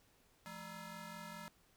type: ring-modulated tone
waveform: 15% pulse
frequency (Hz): 383.6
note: G4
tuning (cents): -37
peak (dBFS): -38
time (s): 0.46-1.48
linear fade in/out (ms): 0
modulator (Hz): 553
effects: pink hiss -71 dBFS RMS until 1.76 s